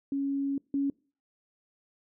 sine tone pair in turn, 277.2 / 278.6 Hz, C#4 / C#4, 0 / +9 cents, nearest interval unison, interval 9 cents, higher second, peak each -27 / -25 dBFS, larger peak second, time 0.12-0.58 / 0.74-0.9 s, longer first, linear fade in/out 2 ms, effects noise-tail reverb RT60 0.4 s tail -25 dB re dry

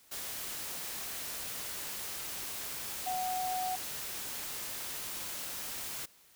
sine tone in noise, 740 Hz, F#5, in tune, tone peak -32 dBFS, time 3.06-3.76 s, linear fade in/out 10 ms, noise white, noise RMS -40 dBFS, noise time 0.11-6.06 s, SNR +5 dB, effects white hiss -62 dBFS RMS until 6.35 s

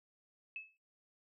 sine tone with exponential decay, 2600 Hz, E7, 24 cents flat, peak -38 dBFS, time 0.56-0.77 s, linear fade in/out 1 ms, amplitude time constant 44 ms, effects noise-tail reverb RT60 0.3 s tail -25 dB re dry

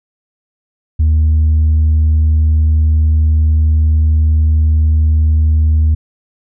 sine tone with tanh clipping, 77.78 Hz, D#2, in tune, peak -8 dBFS, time 0.99-5.95 s, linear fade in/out 10 ms, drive 1 dB, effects none

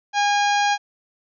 harmonic tone, 817 Hz, G#5, 29 cents flat, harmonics 1 / 2 / 3 / 4 / 5 / 6 / 7 / 8, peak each -18 / -24 / -28 / -30 / -32 / -34 / -35 / -36 dBFS, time 0.13-0.78 s, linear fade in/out 50 ms, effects none

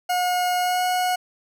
40% pulse tone with pitch glide, 721 to 729.4 Hz, F#5 to F#5, -45 to -25 cents, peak -19 dBFS, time 0.09-1.16 s, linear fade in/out 10 ms, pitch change +20 cents, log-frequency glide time 0.59-0.84 s, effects none

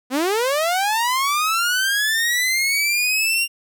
sawtooth linear sweep, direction up, 242.7 to 2794 Hz, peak -14 dBFS, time 0.1-3.48 s, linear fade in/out 50 ms, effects none

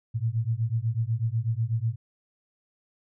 sine beating tone pair, 110 / 118.1 Hz, A2 / A#2, 0 / +23 cents, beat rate 8.1 Hz, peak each -27 dBFS, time 0.14-1.96 s, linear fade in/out 20 ms, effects none

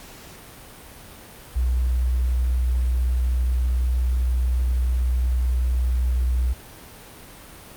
sine tone, 62 Hz, B1, 7 cents sharp, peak -18 dBFS, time 1.55-6.54 s, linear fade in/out 20 ms, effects pink hiss -43 dBFS RMS until 7.76 s + Opus 48 kbps

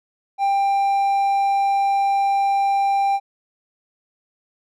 triangle tone, 792 Hz, G5, 18 cents sharp, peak -14 dBFS, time 0.38-3.2 s, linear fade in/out 50 ms, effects none

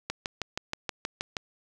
click train, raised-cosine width 0.2 ms, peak -13 dBFS, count 9, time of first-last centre 0.1-1.368 s, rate 6.31 Hz, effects none

